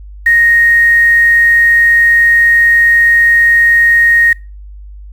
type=tone with quantisation; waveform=sine; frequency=1864.7 Hz; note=A#6; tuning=in tune; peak=-5 dBFS; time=0.26-4.33 s; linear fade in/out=5 ms; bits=5; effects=noise-tail reverb RT60 0.3 s tail -24 dB re dry + added 50 Hz sine -28 dBFS peak until 5.12 s